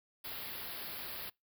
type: band-stop noise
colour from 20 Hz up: white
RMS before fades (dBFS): -43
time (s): 0.24-1.3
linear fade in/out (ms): 10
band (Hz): 5000 to 11000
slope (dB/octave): 96
effects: noise-tail reverb RT60 0.2 s tail -25 dB re dry